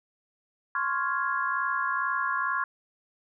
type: chord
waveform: sine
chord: Db major seventh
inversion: third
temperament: equal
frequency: 1046.5 / 1108.7 / 1396.9 / 1661.2 Hz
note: C6 / Db6 / F6 / Ab6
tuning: 0 / 0 / 0 / 0 cents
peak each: -31 dBFS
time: 0.75-2.64 s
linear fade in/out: 2 ms
effects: none